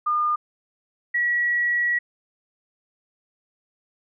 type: tone pair in turn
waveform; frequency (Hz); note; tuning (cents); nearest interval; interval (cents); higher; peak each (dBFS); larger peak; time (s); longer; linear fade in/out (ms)
sine; 1213 / 1925.5; D#6 / B6; -44 / -44; minor sixth; 800; second; -19; neither; 0.06-0.36 / 1.14-1.99; second; 10
effects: none